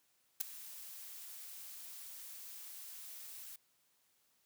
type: noise with ADSR envelope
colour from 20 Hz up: blue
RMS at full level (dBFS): -31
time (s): 0.4-3.56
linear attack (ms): 12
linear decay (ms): 3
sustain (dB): -19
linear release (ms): 3
effects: white hiss -75 dBFS RMS until 4.45 s + high-pass 80 Hz 12 dB/octave